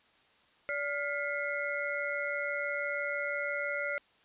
sine tone cluster, 577 / 1411 / 2004 / 2150 Hz, D5 / F6 / B6 / C7, -31 / +17 / +25 / +47 cents, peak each -36 / -36 / -38 / -38 dBFS, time 0.69-3.98 s, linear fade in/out 0 ms, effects white hiss -65 dBFS RMS until 4.24 s + resampled to 8000 Hz

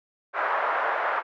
white band-pass noise, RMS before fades -26 dBFS, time 0.33-1.23 s, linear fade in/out 50 ms, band 560 to 1500 Hz, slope 24 dB/octave, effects none

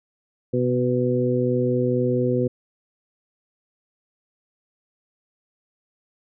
harmonic tone with a mistuned harmonic, 124.3 Hz, B2, 12 cents sharp, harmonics 1 / 2 / 3 / 4, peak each -24 / -24 / -24 / -24 dBFS, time 0.53-2.48 s, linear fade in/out 10 ms, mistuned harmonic 1, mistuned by +30 cents, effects none

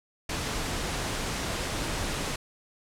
pink noise, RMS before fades -31 dBFS, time 0.29-2.36 s, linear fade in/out 5 ms, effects low-pass 9000 Hz 12 dB/octave

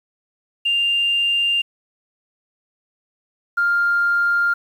sine tone pair in turn, 2795 / 1399.9 Hz, F7 / F6, +1 / +4 cents, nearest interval octave, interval 1197 cents, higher first, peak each -15 / -14 dBFS, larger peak second, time 0.65-1.62 / 3.57-4.54 s, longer neither, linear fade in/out 10 ms, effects tanh soft clip ceiling -10 dBFS + 8-bit

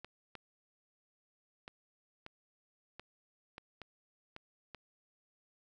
clicks, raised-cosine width 0.3 ms, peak -30 dBFS, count 9, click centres 0.046 / 0.353 / 1.679 / 2.264 / 2.996 / 3.581 / 3.817 / 4.364 / 4.747 s, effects 12-bit

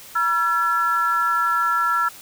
sine tone cluster, 964 / 1353 / 1696 Hz, B5 / E6 / G#6, -42 / +45 / +36 cents, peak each -27 / -18 / -26 dBFS, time 0.15-2.09 s, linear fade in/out 10 ms, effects white hiss -42 dBFS RMS until 2.21 s

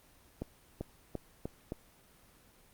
accelerating click train, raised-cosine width 2 ms, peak -23 dBFS, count 5, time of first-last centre 0.42-1.721 s, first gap 390 ms, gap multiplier 0.88, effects pink hiss -62 dBFS RMS until 2.73 s + Opus 24 kbps

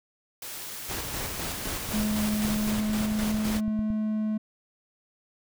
white noise, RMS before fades -38 dBFS, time 0.42-2.71 s, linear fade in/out 2 ms
pink noise with tremolo, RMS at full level -33 dBFS, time 0.88-3.61 s, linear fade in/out 20 ms, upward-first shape square, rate 3.9 Hz, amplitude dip 40%
click train, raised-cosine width 5 ms, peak -24 dBFS, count 19, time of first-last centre 1.89-3.903 s, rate 8.94 Hz
triangle tone with pitch glide, 212.1 to 215.3 Hz, G#3 to A3, +37 to -37 cents, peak -23 dBFS, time 1.93-4.38 s, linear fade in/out 10 ms, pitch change +26 cents, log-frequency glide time 2.28-3.77 s
effects none

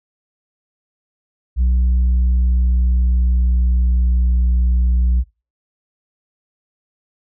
sine tone with pitch glide, 61.74 to 60.93 Hz, B1 to B1, 0 to -23 cents, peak -9 dBFS, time 1.56-5.24 s, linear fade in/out 50 ms, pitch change -23 cents, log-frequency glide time 1.92-4.32 s, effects noise-tail reverb RT60 0.3 s tail -23 dB re dry + tanh soft clip ceiling -11 dBFS

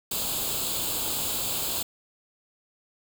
white noise with comb filter, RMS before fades -29 dBFS, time 0.11-1.83 s, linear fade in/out 5 ms, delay 0.26 ms, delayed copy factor +0.75, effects none

